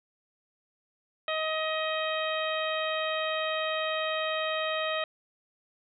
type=harmonic tone; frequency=630 Hz; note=D#5; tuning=21 cents sharp; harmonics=1 / 2 / 3 / 4 / 5 / 6; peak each=-31 / -34 / -36 / -37 / -38 / -39 dBFS; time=1.28-5.04 s; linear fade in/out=2 ms; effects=none